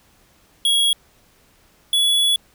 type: tone pair in turn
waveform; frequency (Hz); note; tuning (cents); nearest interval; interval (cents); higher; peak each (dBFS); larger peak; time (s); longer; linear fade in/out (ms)
square; 3322 / 3396; G#7 / G#7; 0 / +38; unison; 38; second; -15 / -15; neither; 0.65-0.93 / 1.93-2.36; second; 2
effects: pink hiss -56 dBFS RMS until 2.54 s